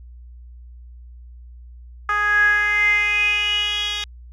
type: tone with band-pass filter sweep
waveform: 10% pulse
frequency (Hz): 415.3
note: G#4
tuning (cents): 0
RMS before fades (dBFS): -19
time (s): 2.09-4.04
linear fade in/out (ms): 2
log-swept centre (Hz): 1400 to 3700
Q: 9.1
effects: added 60 Hz sine -38 dBFS peak until 4.32 s